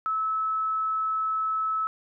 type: tone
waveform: sine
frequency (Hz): 1300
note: E6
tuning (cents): -24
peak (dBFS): -24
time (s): 0.06-1.87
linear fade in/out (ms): 0
effects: none